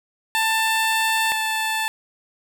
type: tone pair in turn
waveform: 15% pulse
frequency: 888 / 879.3 Hz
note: A5 / A5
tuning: +16 / -1 cents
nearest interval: unison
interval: 17 cents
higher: first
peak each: -12 / -15 dBFS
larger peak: first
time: 0.35-1.32 / 1.32-1.88 s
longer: first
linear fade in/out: 0 ms
effects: 9-bit